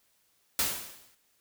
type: noise with exponential decay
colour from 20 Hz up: white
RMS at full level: -25 dBFS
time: 0.59-1.15 s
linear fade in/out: 2 ms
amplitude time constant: 120 ms
effects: white hiss -70 dBFS RMS until 1.4 s